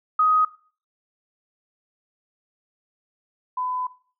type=tone pair in turn; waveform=sine; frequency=1254 / 1005.4 Hz; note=D#6 / B5; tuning=+13 / +31 cents; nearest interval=major third; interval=382 cents; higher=first; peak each=-15 / -24 dBFS; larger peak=first; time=0.19-0.45 / 3.57-3.87 s; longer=second; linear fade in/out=5 ms; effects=noise-tail reverb RT60 0.4 s tail -17 dB re dry